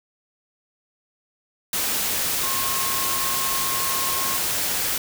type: tone in noise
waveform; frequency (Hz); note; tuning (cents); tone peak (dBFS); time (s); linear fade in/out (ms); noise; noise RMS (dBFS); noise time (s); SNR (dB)
sine; 1076; C6; +48; -29; 2.43-4.37; 2; white; -24; 1.73-4.98; -8
effects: none